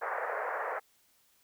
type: band-pass noise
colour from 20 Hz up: pink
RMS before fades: -35 dBFS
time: 0.01-0.8 s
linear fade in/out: 20 ms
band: 470 to 1900 Hz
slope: 48 dB/octave
effects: white hiss -68 dBFS RMS until 1.43 s